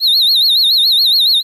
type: tone with vibrato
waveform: triangle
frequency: 3969 Hz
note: B7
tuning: 8 cents sharp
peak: -7 dBFS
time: 0-1.43 s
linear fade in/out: 50 ms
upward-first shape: sine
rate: 7.1 Hz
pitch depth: 160 cents each way
effects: 8-bit